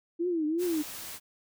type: tone with vibrato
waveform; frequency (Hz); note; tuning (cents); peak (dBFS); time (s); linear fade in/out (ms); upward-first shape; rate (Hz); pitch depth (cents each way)
sine; 329.6; E4; 0; -26; 0.19-0.83; 20; triangle; 2.8; 180
type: noise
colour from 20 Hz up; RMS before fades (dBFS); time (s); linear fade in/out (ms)
white; -41; 0.58-1.2; 50
effects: none